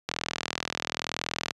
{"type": "click train", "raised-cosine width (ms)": 0.2, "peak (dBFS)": -10, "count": 59, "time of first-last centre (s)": [0.09, 1.508], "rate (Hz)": 40.9, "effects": ["high-pass 100 Hz 12 dB/octave", "resampled to 24000 Hz"]}